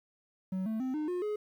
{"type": "tone with pitch steps", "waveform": "triangle", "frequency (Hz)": [187.6, 220.5, 259.2, 304.8, 358.3, 421.1], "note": ["F#3", "A3", "C4", "D#4", "F4", "G#4"], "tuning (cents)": [24, 4, -16, -36, 44, 24], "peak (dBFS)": -29, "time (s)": [0.52, 1.36], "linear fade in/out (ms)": 5, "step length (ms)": 140, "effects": ["11-bit"]}